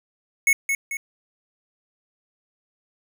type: tone with echo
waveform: square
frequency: 2199 Hz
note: C#7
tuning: 14 cents flat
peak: -15 dBFS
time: 0.47-0.53 s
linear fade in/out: 2 ms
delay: 220 ms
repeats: 2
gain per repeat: -6 dB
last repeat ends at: 0.97 s
effects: none